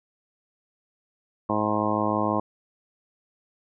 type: harmonic tone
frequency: 106.1 Hz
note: G#2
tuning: 38 cents sharp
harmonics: 1 / 2 / 3 / 4 / 5 / 6 / 7 / 8 / 9 / 10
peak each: -34 / -29 / -29 / -35 / -31 / -31 / -33 / -33 / -31 / -29 dBFS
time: 1.49-2.4 s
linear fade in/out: 5 ms
effects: none